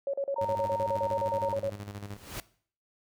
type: tone bursts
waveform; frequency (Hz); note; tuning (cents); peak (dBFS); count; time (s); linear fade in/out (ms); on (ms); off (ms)
sine; 554.4; C#5; 0; -27; 16; 0.07-1.696; 2; 66; 38
type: tone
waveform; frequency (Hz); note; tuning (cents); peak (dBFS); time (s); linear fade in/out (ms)
sine; 923; A#5; -17; -31; 0.36-1.54; 5
type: tone with tremolo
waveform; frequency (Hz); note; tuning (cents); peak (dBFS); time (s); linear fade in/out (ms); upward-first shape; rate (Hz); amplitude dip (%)
sawtooth; 101.7; G#2; -36; -33; 0.41-2.17; 5; square; 13; 60
type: noise with exponential growth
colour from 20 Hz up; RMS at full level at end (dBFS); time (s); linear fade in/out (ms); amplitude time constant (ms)
pink; -35; 1.97-2.4; 1; 93
effects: noise-tail reverb RT60 0.5 s tail -19 dB re dry